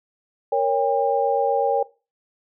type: chord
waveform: sine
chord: G diminished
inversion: first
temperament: equal with one note detuned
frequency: 466.2 / 554.4 / 801.4 Hz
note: Bb4 / Db5 / G5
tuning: 0 / 0 / +38 cents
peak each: -22 dBFS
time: 0.52-1.83 s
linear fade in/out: 5 ms
effects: noise-tail reverb RT60 0.3 s tail -20 dB re dry